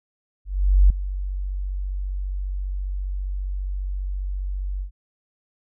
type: tone with ADSR envelope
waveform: sine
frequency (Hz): 47.41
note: F#1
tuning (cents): +43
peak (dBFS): -9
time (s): 0.45-4.91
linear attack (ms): 450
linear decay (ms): 4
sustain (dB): -15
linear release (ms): 100
effects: none